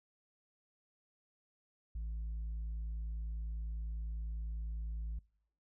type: tone with tanh clipping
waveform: sine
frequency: 55 Hz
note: A1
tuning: in tune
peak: -38 dBFS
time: 1.95-5.19 s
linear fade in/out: 5 ms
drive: 2 dB
effects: noise-tail reverb RT60 0.7 s tail -25 dB re dry